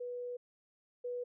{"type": "tone pair in turn", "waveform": "sine", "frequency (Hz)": [489.9, 489.9], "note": ["B4", "B4"], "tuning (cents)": [-14, -14], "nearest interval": "unison", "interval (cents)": 0, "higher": "neither", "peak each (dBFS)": [-38, -36], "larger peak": "second", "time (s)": [[0, 0.37], [1.04, 1.24]], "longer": "first", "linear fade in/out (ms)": 10, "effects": []}